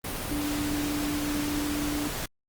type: tone in noise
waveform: sine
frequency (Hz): 293.7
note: D4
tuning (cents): 0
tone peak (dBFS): -28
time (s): 0.31-2.08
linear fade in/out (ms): 5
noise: pink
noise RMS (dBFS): -33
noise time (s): 0.04-2.26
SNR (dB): +2
effects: Opus 32 kbps